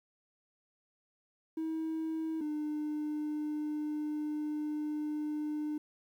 triangle tone pair in turn, 320 / 301.3 Hz, D#4 / D4, +49 / +44 cents, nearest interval minor second, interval 105 cents, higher first, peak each -30 / -30 dBFS, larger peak neither, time 1.57-2.41 / 2.41-5.78 s, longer second, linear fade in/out 5 ms, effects tanh soft clip ceiling -28 dBFS + 11-bit

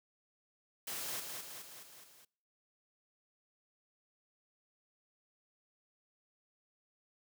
white noise with echo, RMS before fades -41 dBFS, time 0.87-1.2 s, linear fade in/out 5 ms, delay 210 ms, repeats 5, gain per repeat -4 dB, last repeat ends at 2.25 s, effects noise-tail reverb RT60 0.6 s tail -26 dB re dry + high-pass 100 Hz 12 dB/octave

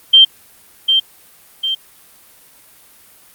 sine tone with echo, 3146 Hz, G7, 6 cents sharp, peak -3 dBFS, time 0.13-0.25 s, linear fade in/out 10 ms, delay 750 ms, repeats 2, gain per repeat -6 dB, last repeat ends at 1.75 s, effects white hiss -46 dBFS RMS until 3.34 s + Opus 32 kbps

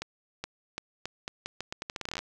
accelerating click train, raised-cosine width 0.2 ms, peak -17 dBFS, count 20, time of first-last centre 0.02-2.19 s, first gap 420 ms, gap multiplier 0.81, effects none

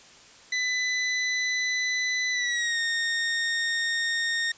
sawtooth tone with pitch glide, 2000 to 1844.6 Hz, B6 to A#6, +21 to -19 cents, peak -21 dBFS, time 0.52-4.52 s, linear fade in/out 5 ms, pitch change -140 cents, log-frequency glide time 2.31-2.79 s, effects white hiss -51 dBFS RMS until 4.57 s + resampled to 16000 Hz

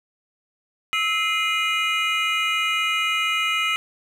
triangle tone cluster, 1303 / 2084 / 2455 / 2909 Hz, E6 / C7 / D#7 / F#7, -20 / -7 / -24 / -30 cents, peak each -24 dBFS, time 0.93-3.76 s, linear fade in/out 0 ms, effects none

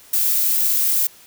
violet noise, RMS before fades -18 dBFS, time 0.13-1.07 s, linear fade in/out 5 ms, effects white hiss -47 dBFS RMS until 1.26 s

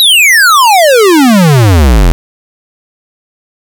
square exponential sweep, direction down, 3980 to 38.89 Hz, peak -3 dBFS, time 0-2.12 s, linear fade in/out 0 ms, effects none

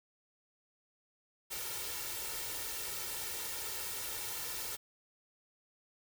white noise with comb filter, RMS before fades -40 dBFS, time 1.5-4.77 s, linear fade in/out 20 ms, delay 2.2 ms, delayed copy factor +0.65, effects none

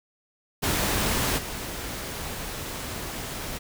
pink noise with level steps, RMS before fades -25 / -34 dBFS, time 0.62-3.59 s, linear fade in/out 20 ms, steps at 1.37 s, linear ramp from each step 20 ms, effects none

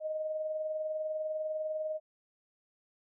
sine tone with tremolo, 622.3 Hz, D#5, in tune, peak -30 dBFS, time 0-2 s, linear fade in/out 50 ms, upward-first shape triangle, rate 20 Hz, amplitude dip 50%, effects none

